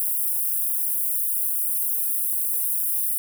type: high-pass noise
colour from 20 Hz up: white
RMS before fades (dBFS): -24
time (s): 0-3.18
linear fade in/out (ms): 0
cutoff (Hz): 9600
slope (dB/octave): 48
effects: none